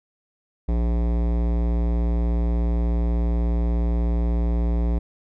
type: tone with hard clipping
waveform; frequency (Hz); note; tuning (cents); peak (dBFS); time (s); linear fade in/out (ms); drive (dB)
sine; 58.27; A#1; 0; -21; 0.68-4.99; 10; 18
effects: none